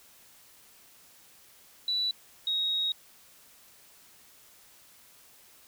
sine tone pair in turn, 3951 / 3775 Hz, B7 / A#7, 0 / +21 cents, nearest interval minor second, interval 79 cents, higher first, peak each -26 / -26 dBFS, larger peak neither, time 1.88-2.11 / 2.47-2.92 s, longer second, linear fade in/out 2 ms, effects white hiss -57 dBFS RMS until 5.67 s

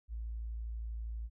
sine tone, 56.2 Hz, A1, 37 cents sharp, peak -37 dBFS, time 0.08-1.3 s, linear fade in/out 50 ms, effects none

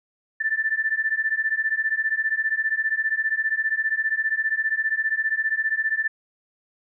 sine beating tone pair, 1760 / 1775 Hz, A6 / A6, 0 / +15 cents, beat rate 15 Hz, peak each -24 / -24 dBFS, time 0.4-6.08 s, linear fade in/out 10 ms, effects none

